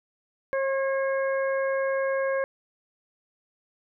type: harmonic tone with a mistuned harmonic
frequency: 539 Hz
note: C#5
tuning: 49 cents flat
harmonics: 1 / 2 / 3 / 4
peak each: -24 / -34 / -33 / -40 dBFS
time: 0.53-2.44 s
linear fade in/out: 0 ms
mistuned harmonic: 3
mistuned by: +19 cents
effects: none